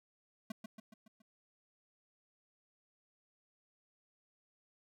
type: tone with echo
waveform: square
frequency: 218.8 Hz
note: A3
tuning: 9 cents flat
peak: -39 dBFS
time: 0.5-0.52 s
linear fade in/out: 5 ms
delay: 140 ms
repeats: 5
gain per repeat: -5 dB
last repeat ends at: 1.22 s
effects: none